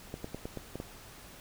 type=clicks; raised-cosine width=2 ms; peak=-24 dBFS; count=7; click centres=0.141 / 0.244 / 0.346 / 0.455 / 0.573 / 0.756 / 0.801 s; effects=pink hiss -51 dBFS RMS until 1.4 s